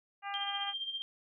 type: harmonic tone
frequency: 400.6 Hz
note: G4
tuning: 38 cents sharp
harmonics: 2 / 3 / 4 / 5 / 6 / 7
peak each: -39 / -43 / -45 / -47 / -49 / -50 dBFS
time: 0.22-0.74 s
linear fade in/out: 50 ms
type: tone with tremolo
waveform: sine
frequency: 3175 Hz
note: G7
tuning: 21 cents sharp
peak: -33 dBFS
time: 0.34-1.02 s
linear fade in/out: 0 ms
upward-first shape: sine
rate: 15 Hz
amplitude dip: 65%
effects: none